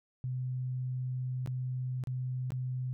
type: tone with dropouts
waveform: sine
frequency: 127.5 Hz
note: C3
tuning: 44 cents flat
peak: -32 dBFS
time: 0.24-2.93 s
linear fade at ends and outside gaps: 0 ms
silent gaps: 1.461-1.474 / 2.038-2.072 / 2.505-2.52 s
effects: none